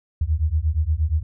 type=beating tone pair; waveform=sine; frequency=74 / 82.5 Hz; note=D2 / E2; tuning=+14 / +2 cents; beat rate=8.5 Hz; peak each=-21 dBFS; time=0.21-1.23 s; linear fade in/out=5 ms; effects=none